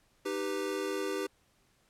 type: chord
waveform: square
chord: Eb augmented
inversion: none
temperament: equal with one note detuned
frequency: 308.4 / 392 / 493.9 Hz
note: Eb4 / G4 / B4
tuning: -15 / 0 / 0 cents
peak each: -39 / -35 / -39 dBFS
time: 0.25-1.27 s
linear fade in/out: 10 ms
effects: pink hiss -69 dBFS RMS until 1.89 s + low-pass 12000 Hz 12 dB/octave